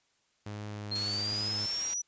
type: tone with vibrato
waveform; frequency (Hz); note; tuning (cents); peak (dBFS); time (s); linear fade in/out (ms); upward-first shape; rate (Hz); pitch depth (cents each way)
sawtooth; 103.9; G#2; +1; -34; 0.46-1.66; 5; triangle; 1.3; 17
type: linear sweep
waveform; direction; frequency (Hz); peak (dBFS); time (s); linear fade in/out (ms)
sine; up; 4186 to 5920; -31; 0.91-2.02; 10
type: noise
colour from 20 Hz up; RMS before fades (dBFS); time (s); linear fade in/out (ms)
white; -40; 0.95-1.94; 5
effects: white hiss -72 dBFS RMS until 2.07 s + resampled to 16000 Hz